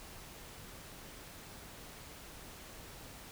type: silence
effects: pink hiss -51 dBFS RMS until 3.31 s